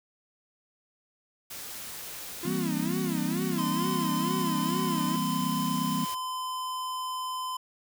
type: noise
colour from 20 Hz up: white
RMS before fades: -40 dBFS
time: 1.5-6.15 s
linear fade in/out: 10 ms
type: tone with vibrato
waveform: 45% pulse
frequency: 336 Hz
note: E4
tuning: 33 cents sharp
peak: -34 dBFS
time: 2.43-5.16 s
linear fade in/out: 2 ms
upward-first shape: sine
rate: 2.2 Hz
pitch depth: 200 cents each way
type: chord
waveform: sine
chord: C dominant seventh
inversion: first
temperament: equal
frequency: 164.81 / 196 / 233.1 / 261.6 Hz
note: E3 / G3 / Bb3 / C4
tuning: 0 / 0 / 0 / 0 cents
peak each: -33 dBFS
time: 2.45-6.05 s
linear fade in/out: 5 ms
type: tone with pitch glide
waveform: square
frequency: 1030 to 1022.3 Hz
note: C6 to C6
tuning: -28 to -41 cents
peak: -32 dBFS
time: 3.58-7.57 s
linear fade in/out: 5 ms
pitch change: -13 cents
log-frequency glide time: 4.05-4.47 s
effects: none